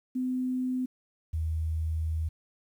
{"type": "tone pair in turn", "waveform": "sine", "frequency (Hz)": [254.7, 79.86], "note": ["C4", "D#2"], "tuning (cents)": [-46, 46], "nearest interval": "octave + minor sixth", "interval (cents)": 2008, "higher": "first", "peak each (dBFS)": -27, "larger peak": "neither", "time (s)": [[0.15, 0.86], [1.33, 2.29]], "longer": "second", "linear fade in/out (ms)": 10, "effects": ["10-bit"]}